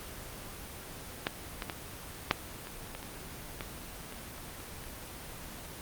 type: clicks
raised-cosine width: 0.3 ms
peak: -12 / -18 / -18 / -7 / -25 / -24 / -27 / -21 / -27 / -29 / -28 dBFS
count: 11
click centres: 1.269 / 1.622 / 1.698 / 2.311 / 2.671 / 2.95 / 3.029 / 3.608 / 4.124 / 4.603 / 4.839 s
effects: pink hiss -44 dBFS RMS until 5.81 s + Opus 24 kbps